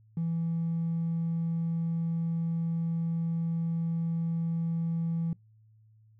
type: tone with hard clipping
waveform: sine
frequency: 166.1 Hz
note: E3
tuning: 13 cents sharp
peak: -28 dBFS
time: 0.17-5.33 s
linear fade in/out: 2 ms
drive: 1 dB
effects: noise-tail reverb RT60 0.2 s tail -25 dB re dry + added 109 Hz sine -57 dBFS peak until 6.19 s